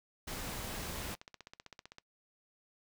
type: noise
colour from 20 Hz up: pink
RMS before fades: -41 dBFS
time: 0.27-1.15 s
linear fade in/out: 10 ms
type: click train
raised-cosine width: 0.2 ms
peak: -31 dBFS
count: 19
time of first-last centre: 0.83-1.984 s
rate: 15.6 Hz
effects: noise-tail reverb RT60 0.1 s tail -22 dB re dry